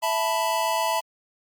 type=chord; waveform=square; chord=E suspended fourth; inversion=none; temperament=equal; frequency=659.3 / 880 / 987.8 Hz; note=E5 / A5 / B5; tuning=0 / 0 / 0 cents; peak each=-28 / -27 / -27 dBFS; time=0.02-1.01 s; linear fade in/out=20 ms; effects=Opus 48 kbps